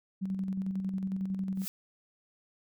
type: tone with tremolo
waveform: sine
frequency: 191.1 Hz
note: G3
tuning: 44 cents flat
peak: -29 dBFS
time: 0.21-1.66 s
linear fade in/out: 20 ms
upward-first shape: square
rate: 11 Hz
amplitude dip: 40%
type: noise with exponential growth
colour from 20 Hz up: blue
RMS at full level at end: -33 dBFS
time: 1.55-1.68 s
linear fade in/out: 0 ms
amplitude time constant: 28 ms
effects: none